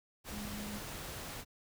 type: tone in noise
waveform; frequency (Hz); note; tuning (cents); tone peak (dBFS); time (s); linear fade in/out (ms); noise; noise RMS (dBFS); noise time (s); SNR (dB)
sine; 207.7; G#3; 0; -42; 0.3-0.81; 50; pink; -44; 0.24-1.45; -1
effects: none